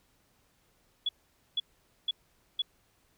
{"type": "tone bursts", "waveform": "sine", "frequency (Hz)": 3392, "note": "G#7", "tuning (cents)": 36, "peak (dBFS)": -26, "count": 4, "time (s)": [1.06, 2.62], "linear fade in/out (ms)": 5, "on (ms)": 30, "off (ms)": 480, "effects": ["pink hiss -69 dBFS RMS until 3.17 s"]}